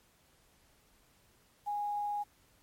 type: tone with quantisation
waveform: sine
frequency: 825 Hz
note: G#5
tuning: 12 cents flat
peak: -32 dBFS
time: 1.66-2.24 s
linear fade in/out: 20 ms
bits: 10
effects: pink hiss -67 dBFS RMS until 2.62 s + MP3 64 kbps